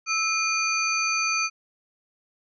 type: tone cluster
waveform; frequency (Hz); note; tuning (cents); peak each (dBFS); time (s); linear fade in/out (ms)
sine; 1310 / 2425 / 4589 / 6140; E6 / D#7 / D8 / G8; -11 / -45 / -41 / -37; -28 / -25 / -31 / -29; 0.06-1.5; 50
effects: none